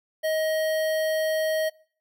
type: tone with notch filter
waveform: square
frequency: 630 Hz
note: D#5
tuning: 21 cents sharp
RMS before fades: -25 dBFS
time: 0.23-1.7 s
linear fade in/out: 20 ms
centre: 7000 Hz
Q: 1.4
effects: noise-tail reverb RT60 0.5 s tail -24 dB re dry